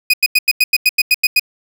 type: tone bursts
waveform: 30% pulse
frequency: 2489 Hz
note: D#7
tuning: in tune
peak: -6 dBFS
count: 11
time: 0.1-1.396 s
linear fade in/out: 5 ms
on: 36 ms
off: 90 ms
effects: none